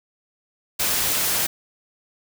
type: noise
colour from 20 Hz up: white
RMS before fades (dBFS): -22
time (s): 0.79-1.47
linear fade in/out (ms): 10
effects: none